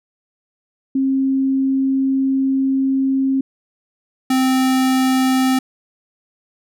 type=tone pair in turn; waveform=sine / square; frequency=267.9 / 260.4 Hz; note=C4 / C4; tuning=+41 / -8 cents; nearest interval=unison; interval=49 cents; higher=first; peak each=-14 dBFS; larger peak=neither; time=0.95-3.41 / 4.3-5.59 s; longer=first; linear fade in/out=5 ms; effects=none